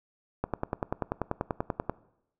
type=click train; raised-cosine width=1 ms; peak=-14 dBFS; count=16; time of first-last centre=0.44-1.896 s; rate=10.3 Hz; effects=noise-tail reverb RT60 0.8 s tail -20 dB re dry